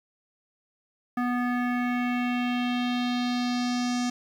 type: tone with low-pass filter sweep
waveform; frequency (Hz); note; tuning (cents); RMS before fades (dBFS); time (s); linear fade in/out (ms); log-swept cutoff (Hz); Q
square; 245.5; B3; -10; -27; 1.17-4.1; 5; 1500 to 6300; 2.5
effects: 9-bit